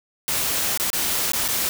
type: noise with dropouts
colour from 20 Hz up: white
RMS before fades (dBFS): -23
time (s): 0.28-1.69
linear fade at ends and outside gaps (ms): 0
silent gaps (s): 0.775-0.798 / 0.902-0.931 / 1.32-1.334 / 1.479-1.486
effects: none